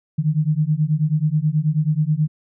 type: beating tone pair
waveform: sine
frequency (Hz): 148.8 / 158.1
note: D3 / D#3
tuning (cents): +23 / +28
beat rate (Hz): 9.3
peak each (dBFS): -19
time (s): 0.18-2.28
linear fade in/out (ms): 10
effects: none